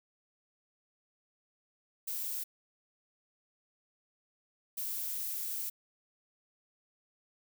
violet noise bursts at uneven times, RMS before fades -37 dBFS, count 2, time 2.07-2.44 / 4.77-5.7 s, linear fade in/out 10 ms, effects none

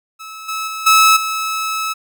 sawtooth tone with level steps, 1299 Hz, E6, 26 cents flat, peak -27 / -17 / -20 / -4 / -15 dBFS, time 0.19-1.94 s, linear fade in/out 20 ms, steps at 0.48 / 0.67 / 0.86 / 1.16 s, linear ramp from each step 10 ms, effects none

